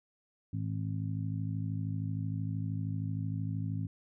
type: harmonic tone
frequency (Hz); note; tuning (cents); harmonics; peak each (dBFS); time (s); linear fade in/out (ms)
53; G#1; +36; 2 / 3 / 4 / 5; -34 / -37 / -46 / -42; 0.53-3.87; 5
effects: none